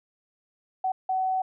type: tone bursts at uneven times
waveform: sine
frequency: 753 Hz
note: F#5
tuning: 30 cents sharp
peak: -23 dBFS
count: 2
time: 0.84-0.92 / 1.09-1.42 s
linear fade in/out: 5 ms
effects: none